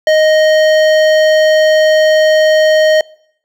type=tone with hard clipping; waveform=sine; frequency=622.3 Hz; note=D#5; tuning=in tune; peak=-8 dBFS; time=0.07-3.01 s; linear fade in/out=2 ms; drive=14 dB; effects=noise-tail reverb RT60 0.7 s tail -25 dB re dry